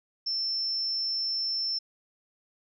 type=tone; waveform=sine; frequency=5350 Hz; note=E8; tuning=25 cents sharp; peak=-27 dBFS; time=0.26-1.79 s; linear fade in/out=10 ms; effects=none